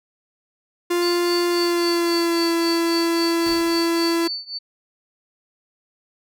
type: tone with pitch glide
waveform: 45% pulse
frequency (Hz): 349.2 to 335.4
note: F4 to E4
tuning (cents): 0 to +30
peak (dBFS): -18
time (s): 0.9-4.28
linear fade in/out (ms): 10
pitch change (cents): -70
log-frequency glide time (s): 1.49-2.51
type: tone with tremolo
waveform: sine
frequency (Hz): 4500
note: C#8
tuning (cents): +25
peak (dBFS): -23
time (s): 1.01-4.59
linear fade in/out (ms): 20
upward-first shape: triangle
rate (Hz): 3.7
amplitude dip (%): 95
type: noise with exponential decay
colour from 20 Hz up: pink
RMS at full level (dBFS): -34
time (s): 3.46-4.15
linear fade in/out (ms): 1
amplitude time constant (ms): 150
effects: none